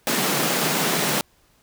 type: high-pass noise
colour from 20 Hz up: pink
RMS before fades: -22 dBFS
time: 0.07-1.21 s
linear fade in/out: 0 ms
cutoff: 140 Hz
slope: 96 dB/octave
effects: pink hiss -60 dBFS RMS until 1.62 s